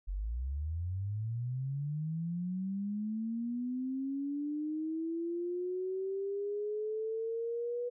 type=linear sweep; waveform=sine; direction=up; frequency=43.65 to 488.8 Hz; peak=-33 dBFS; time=0.07-7.9 s; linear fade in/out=20 ms; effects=none